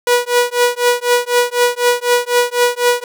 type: tone with tremolo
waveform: sawtooth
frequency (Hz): 486.6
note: B4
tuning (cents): -26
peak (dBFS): -4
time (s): 0.07-3.04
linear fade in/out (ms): 2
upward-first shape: triangle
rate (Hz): 4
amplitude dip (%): 100
effects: none